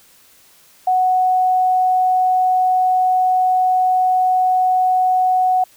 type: tone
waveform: sine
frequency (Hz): 740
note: F#5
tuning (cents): 0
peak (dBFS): -12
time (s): 0.87-5.64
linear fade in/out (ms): 5
effects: white hiss -50 dBFS RMS until 5.76 s